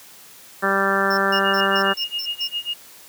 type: harmonic tone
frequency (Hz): 195.7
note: G3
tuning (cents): -3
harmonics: 1 / 2 / 3 / 4 / 5 / 6 / 7 / 8 / 9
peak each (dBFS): -27 / -25 / -26 / -28 / -30 / -25 / -24 / -24 / -25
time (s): 0.62-1.94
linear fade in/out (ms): 20
type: tone bursts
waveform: square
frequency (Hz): 5350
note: E8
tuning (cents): +25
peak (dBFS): -27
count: 7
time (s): 1.1-2.479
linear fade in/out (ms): 10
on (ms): 77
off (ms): 140
type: tone with tremolo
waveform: sine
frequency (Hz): 2853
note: F7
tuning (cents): +36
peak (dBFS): -21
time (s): 1.32-2.74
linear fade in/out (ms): 10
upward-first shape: sine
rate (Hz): 7.4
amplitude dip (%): 95
effects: white hiss -45 dBFS RMS until 3.08 s + high-pass 100 Hz 12 dB/octave